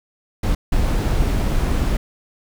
brown noise bursts at uneven times, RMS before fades -18 dBFS, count 2, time 0.43-0.55 / 0.72-1.97 s, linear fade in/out 5 ms, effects none

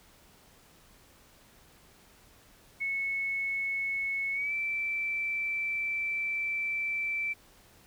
sine tone with pitch glide, 2200 to 2331 Hz, C#7 to D7, -14 to -14 cents, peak -29 dBFS, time 2.8-7.34 s, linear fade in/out 20 ms, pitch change +100 cents, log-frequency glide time 4.33-4.53 s, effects pink hiss -59 dBFS RMS until 7.86 s

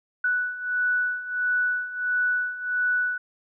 sine beating tone pair, 1480 / 1481.5 Hz, F#6 / F#6, 0 / +2 cents, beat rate 1.5 Hz, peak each -28 / -24 dBFS, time 0.24-3.18 s, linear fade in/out 5 ms, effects none

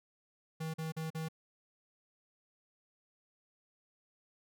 square tone bursts, 159.8 Hz, D#3, 47 cents sharp, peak -37 dBFS, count 4, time 0.6-1.286 s, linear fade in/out 10 ms, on 140 ms, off 42 ms, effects none

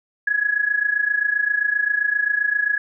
sine tone with amplitude modulation, 1679 Hz, G#6, 18 cents sharp, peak -14 dBFS, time 0.27-2.78 s, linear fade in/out 5 ms, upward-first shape sine, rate 27.6 Hz, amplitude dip 80%, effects none

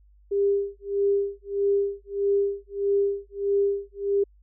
sine tone with tremolo, 400.3 Hz, G4, 36 cents sharp, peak -18 dBFS, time 0.31-4.24 s, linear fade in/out 10 ms, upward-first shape sine, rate 1.6 Hz, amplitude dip 100%, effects added 50 Hz sine -53 dBFS peak until 4.42 s

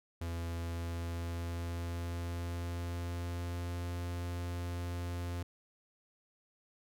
45% pulse tone with pitch glide, 84.6 to 87.28 Hz, E2 to F2, +45 to -1 cents, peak -36 dBFS, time 0.21-5.43 s, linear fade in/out 5 ms, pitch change +54 cents, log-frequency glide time 0.61-3.99 s, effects none

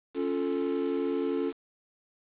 triangle chord, Db augmented, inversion none, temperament equal, 277.2 / 349.2 / 440 Hz, Db4 / F4 / A4, 0 / 0 / 0 cents, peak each -29 / -30 / -29 dBFS, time 0.14-1.53 s, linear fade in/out 50 ms, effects resampled to 8000 Hz + 8-bit

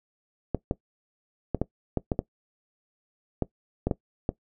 clicks, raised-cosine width 2 ms, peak -11 dBFS, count 11, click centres 0.547 / 0.711 / 1.547 / 1.616 / 1.973 / 2.118 / 2.191 / 3.423 / 3.87 / 3.912 / 4.291 s, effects noise-tail reverb RT60 0.1 s tail -19 dB re dry

